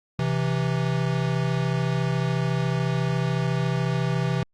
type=tone pair together; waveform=square; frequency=130.7 / 164.67 Hz; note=C3 / E3; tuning=-1 / -2 cents; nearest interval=major third; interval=399 cents; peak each=-25 / -26 dBFS; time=0.19-4.43 s; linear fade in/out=2 ms; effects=low-pass 5000 Hz 12 dB/octave + Opus 48 kbps